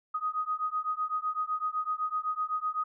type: beating tone pair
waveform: sine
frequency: 1246 / 1253.9 Hz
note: D#6 / D#6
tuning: +2 / +13 cents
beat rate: 7.9 Hz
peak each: -32 / -32 dBFS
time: 0.14-2.84 s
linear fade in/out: 10 ms
effects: none